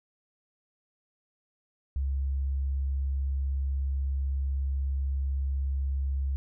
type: tone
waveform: sine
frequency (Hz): 68.1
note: C#2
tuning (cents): -30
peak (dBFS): -26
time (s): 1.96-6.36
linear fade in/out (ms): 0
effects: none